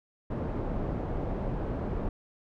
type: low-pass noise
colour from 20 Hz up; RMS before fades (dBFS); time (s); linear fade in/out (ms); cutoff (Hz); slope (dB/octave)
pink; -32; 0.3-2.09; 5; 670; 12
effects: none